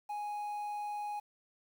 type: tone with quantisation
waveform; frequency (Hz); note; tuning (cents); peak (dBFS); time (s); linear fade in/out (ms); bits
triangle; 830.6; G#5; 0; -34; 0.09-1.2; 10; 10
effects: none